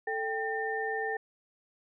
sine tone cluster, 440.7 / 786 / 1807 Hz, A4 / G5 / A6, +3 / +4 / +46 cents, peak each -34 / -35 / -34 dBFS, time 0.07-1.17 s, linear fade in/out 5 ms, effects none

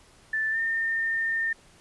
sine tone with pitch glide, 1761 to 1813.6 Hz, A6 to A#6, +1 to -48 cents, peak -24 dBFS, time 0.33-1.53 s, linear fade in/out 5 ms, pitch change +51 cents, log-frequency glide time 0.51-0.58 s, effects pink hiss -56 dBFS RMS until 1.8 s + resampled to 24000 Hz

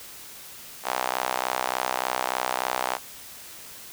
sawtooth tone with high-pass filter, 63.4 Hz, B1, 46 cents sharp, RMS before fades -28 dBFS, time 0.83-2.99 s, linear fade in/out 50 ms, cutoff 800 Hz, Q 2.2, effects white hiss -43 dBFS RMS until 3.92 s

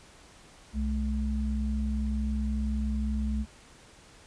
sine tone pair together, 63.7 / 214.8 Hz, C2 / A3, -46 / -41 cents, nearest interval octave + major sixth, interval 2105 cents, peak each -28 / -31 dBFS, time 0.73-3.46 s, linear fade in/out 50 ms, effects pink hiss -54 dBFS RMS until 4.26 s + resampled to 22050 Hz

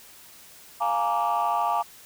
sine chord, Bb dominant seventh, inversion second, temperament just, 699.2 / 839.1 / 932.3 / 1165.4 Hz, F5 / Ab5 / Bb5 / D6, +2 / +18 / 0 / -14 cents, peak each -26 dBFS, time 0.8-1.83 s, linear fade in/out 20 ms, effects tanh soft clip ceiling -16 dBFS + white hiss -49 dBFS RMS until 2.05 s

